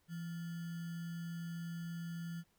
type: tone with sample-and-hold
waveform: sine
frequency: 168.4 Hz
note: E3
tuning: 37 cents sharp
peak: -40 dBFS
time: 0.08-2.44 s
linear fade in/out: 50 ms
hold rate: 1575 Hz
effects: pink hiss -75 dBFS RMS until 2.58 s